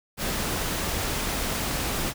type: noise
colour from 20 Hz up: pink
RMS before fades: -28 dBFS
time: 0.17-2.14 s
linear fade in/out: 50 ms
effects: none